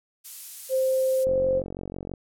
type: noise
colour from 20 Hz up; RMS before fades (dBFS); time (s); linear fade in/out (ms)
violet; -35; 0.24-1.25; 20
type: tone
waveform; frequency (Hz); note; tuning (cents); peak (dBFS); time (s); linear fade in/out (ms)
sine; 523.3; C5; 0; -20; 0.69-1.63; 50
type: click train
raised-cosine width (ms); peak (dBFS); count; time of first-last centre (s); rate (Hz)
2; -21; 41; 1.27-2.138; 46.1
effects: low-pass 12000 Hz 12 dB/octave